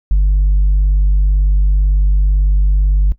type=tone; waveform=sine; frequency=49 Hz; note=G1; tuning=in tune; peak=-6 dBFS; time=0.11-3.12 s; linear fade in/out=0 ms; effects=noise-tail reverb RT60 0.1 s tail -17 dB re dry + tanh soft clip ceiling -7 dBFS